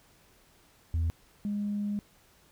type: tone pair in turn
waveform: sine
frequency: 82.41 / 205.5 Hz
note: E2 / G#3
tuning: 0 / -18 cents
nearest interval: octave + major third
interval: 1582 cents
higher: second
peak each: -23 / -28 dBFS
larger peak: first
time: 0.94-1.1 / 1.45-1.99 s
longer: second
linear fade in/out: 0 ms
effects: tanh soft clip ceiling -24 dBFS + pink hiss -62 dBFS RMS until 2.51 s